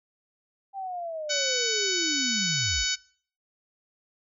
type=linear sweep; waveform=sine; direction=down; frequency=794 to 38.02 Hz; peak=-31 dBFS; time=0.73-2.86 s; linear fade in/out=50 ms
type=harmonic tone; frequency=750 Hz; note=F#5; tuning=23 cents sharp; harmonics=2 / 3 / 4 / 5 / 6 / 7 / 8 / 9; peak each=-33 / -33 / -33 / -33 / -33 / -33 / -33 / -33 dBFS; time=1.29-2.96 s; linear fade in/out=20 ms
effects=noise-tail reverb RT60 0.5 s tail -23 dB re dry